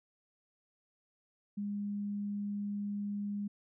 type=tone; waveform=sine; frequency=204 Hz; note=G#3; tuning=31 cents flat; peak=-34 dBFS; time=1.57-3.48 s; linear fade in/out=10 ms; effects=none